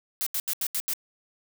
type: noise bursts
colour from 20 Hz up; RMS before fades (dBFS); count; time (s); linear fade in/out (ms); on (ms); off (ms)
blue; -28; 6; 0.21-0.935; 0; 55; 79
effects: none